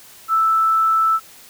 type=tone; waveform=sine; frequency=1318.5 Hz; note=E6; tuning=in tune; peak=-13 dBFS; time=0.28-1.2 s; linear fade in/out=50 ms; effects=white hiss -44 dBFS RMS until 1.49 s